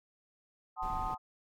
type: chord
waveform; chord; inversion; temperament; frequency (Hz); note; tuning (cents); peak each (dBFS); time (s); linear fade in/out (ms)
sine; F# diminished seventh; none; equal with one note detuned; 751.2 / 880 / 1046.5 / 1244.5; F#5 / A5 / C6 / Eb6; +26 / 0 / 0 / 0; -39 / -38 / -41 / -39; 0.76-1.18; 50
type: noise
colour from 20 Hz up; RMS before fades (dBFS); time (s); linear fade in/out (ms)
brown; -41; 0.82-1.15; 10
effects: none